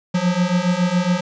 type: beating tone pair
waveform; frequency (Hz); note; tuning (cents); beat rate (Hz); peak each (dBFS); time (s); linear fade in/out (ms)
square; 174.61 / 181.81; F3 / F#3; 0 / -30; 7.2; -21 / -19; 0.14-1.21; 10
effects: resampled to 16000 Hz + 7-bit